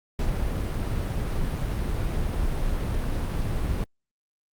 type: noise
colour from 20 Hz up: brown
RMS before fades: -26 dBFS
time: 0.19-3.84 s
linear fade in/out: 2 ms
effects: Opus 48 kbps